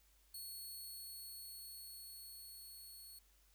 10% pulse tone with level ramp, 4367 Hz, C#8, 27 cents flat, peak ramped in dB -40 to -47 dBFS, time 0.34-3.19 s, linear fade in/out 5 ms, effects added 50 Hz sine -70 dBFS peak until 3.54 s + white hiss -73 dBFS RMS until 3.54 s

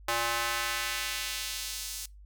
square tone with high-pass filter sweep, 117.2 Hz, A#2, 10 cents sharp, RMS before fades -33 dBFS, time 0.08-2.06 s, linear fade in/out 5 ms, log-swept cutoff 800 to 6200 Hz, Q 0.9, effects noise-tail reverb RT60 0.2 s tail -22 dB re dry + added 50 Hz sine -48 dBFS peak until 2.25 s

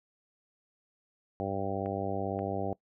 harmonic tone, 98 Hz, G2, in tune, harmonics 1 / 2 / 3 / 4 / 5 / 6 / 7 / 8, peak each -39 / -39 / -39 / -39 / -39 / -39 / -39 / -39 dBFS, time 1.4-2.73 s, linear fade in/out 0 ms
clicks, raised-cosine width 0.5 ms, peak -33 dBFS, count 2, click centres 1.86 / 2.391 s
effects noise-tail reverb RT60 0.1 s tail -21 dB re dry

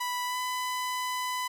sawtooth tone with pitch glide, 987.8 to 1002.2 Hz, B5 to B5, 0 to +25 cents, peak -26 dBFS, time 0-1.48 s, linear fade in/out 10 ms, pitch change +25 cents, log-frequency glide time 0.25-0.38 s, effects none

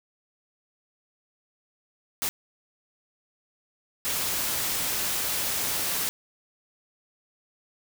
white noise bursts at uneven times, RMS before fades -28 dBFS, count 2, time 2.22-2.29 / 4.05-6.09 s, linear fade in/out 0 ms, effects none

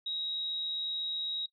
sine tone with amplitude modulation, 3808 Hz, A#7, 36 cents sharp, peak -31 dBFS, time 0.06-1.46 s, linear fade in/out 5 ms, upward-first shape sine, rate 162 Hz, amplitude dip 40%, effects noise-tail reverb RT60 0.1 s tail -18 dB re dry

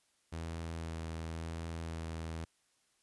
sawtooth tone with vibrato, 81.9 Hz, E2, 11 cents flat, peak -35 dBFS, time 0.32-2.45 s, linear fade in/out 10 ms, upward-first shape sine, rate 0.93 Hz, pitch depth 14 cents each way, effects white hiss -74 dBFS RMS until 3.02 s + resampled to 24000 Hz

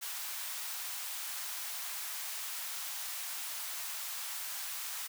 white high-pass noise, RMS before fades -40 dBFS, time 0.01-5.08 s, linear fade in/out 20 ms, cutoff 740 Hz, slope 24 dB/octave, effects none

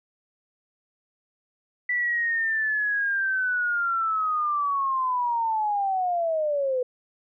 sine linear sweep, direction down, 1975.5 to 493.9 Hz, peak -22 dBFS, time 1.89-6.83 s, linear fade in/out 5 ms, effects none

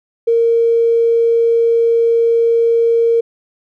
triangle tone with tanh clipping, 462.6 Hz, A#4, 13 cents flat, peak -9 dBFS, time 0.27-3.21 s, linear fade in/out 10 ms, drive 3 dB, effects none

